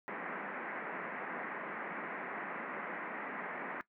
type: band-pass noise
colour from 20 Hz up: white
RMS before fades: -42 dBFS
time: 0.08-3.81 s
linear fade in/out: 0 ms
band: 170 to 2100 Hz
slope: 48 dB/octave
effects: noise-tail reverb RT60 0.1 s tail -17 dB re dry